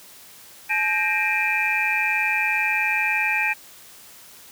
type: tone cluster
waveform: sine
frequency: 856 / 1587 / 1860 / 2381 / 2563 Hz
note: A5 / G6 / A#6 / D7 / E7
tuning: -48 / +21 / -4 / +23 / -49 cents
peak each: -28 / -29 / -27 / -22 / -27 dBFS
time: 0.69-3.54 s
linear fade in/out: 20 ms
effects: white hiss -46 dBFS RMS until 4.51 s + high-pass 60 Hz 12 dB/octave